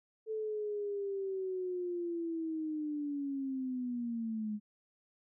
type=linear sweep; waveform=sine; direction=down; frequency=440.8 to 207.7 Hz; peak=-34 dBFS; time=0.26-4.6 s; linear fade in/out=50 ms; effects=none